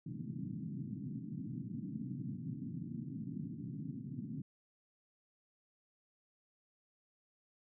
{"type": "band-pass noise", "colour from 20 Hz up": "pink", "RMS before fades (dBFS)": -43, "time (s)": [0.06, 4.42], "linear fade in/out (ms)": 5, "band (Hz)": [120, 280], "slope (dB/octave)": 48, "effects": []}